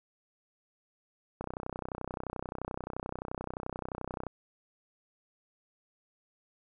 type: click train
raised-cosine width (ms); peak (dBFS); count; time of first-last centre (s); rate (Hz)
1; -22; 91; 1.41-4.267; 31.5
effects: none